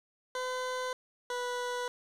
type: tone pair in turn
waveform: 20% pulse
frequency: 508 / 491.5 Hz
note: B4 / B4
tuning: +49 / -8 cents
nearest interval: minor second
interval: 57 cents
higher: first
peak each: -28 dBFS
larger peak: neither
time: 0.35-0.93 / 1.3-1.88 s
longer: neither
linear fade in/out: 2 ms
effects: low-pass 8000 Hz 12 dB/octave + 10-bit